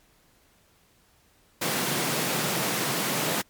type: high-pass noise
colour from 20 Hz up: pink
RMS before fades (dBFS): -27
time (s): 1.61-3.42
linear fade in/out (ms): 10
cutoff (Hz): 130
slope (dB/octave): 48
effects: pink hiss -62 dBFS RMS until 3.49 s + MP3 96 kbps